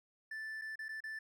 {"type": "tone with dropouts", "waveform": "triangle", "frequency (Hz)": 1760, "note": "A6", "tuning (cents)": 0, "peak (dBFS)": -39, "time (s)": [0.31, 1.19], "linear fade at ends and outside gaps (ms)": 5, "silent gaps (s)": [[0.614, 0.618], [0.757, 0.79], [0.884, 0.89], [1.005, 1.038]], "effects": []}